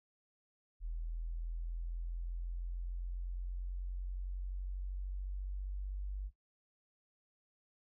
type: exponential sweep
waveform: sine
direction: up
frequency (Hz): 40.93 to 48.82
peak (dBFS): -37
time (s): 0.8-6.31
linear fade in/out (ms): 50
effects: noise-tail reverb RT60 0.1 s tail -17 dB re dry